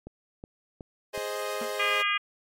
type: click train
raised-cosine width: 2 ms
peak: -27 dBFS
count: 4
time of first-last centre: 0.07-1.177 s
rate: 2.71 Hz
type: chord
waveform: sawtooth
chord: Ab major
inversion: none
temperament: equal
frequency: 415.3 / 523.3 / 622.3 Hz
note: Ab4 / C5 / Eb5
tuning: 0 / 0 / 0 cents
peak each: -31 dBFS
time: 1.13-2.03 s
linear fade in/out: 20 ms
type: tone with exponential decay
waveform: sawtooth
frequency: 230.4 Hz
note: A#3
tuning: 20 cents flat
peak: -28 dBFS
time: 1.61-1.73 s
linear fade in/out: 5 ms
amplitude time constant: 26 ms
type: harmonic tone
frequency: 407.1 Hz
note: G#4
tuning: 35 cents flat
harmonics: 3 / 4 / 5 / 6 / 7 / 8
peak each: -29 / -33 / -30 / -29 / -33 / -35 dBFS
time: 1.79-2.18 s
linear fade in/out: 10 ms
effects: MP3 64 kbps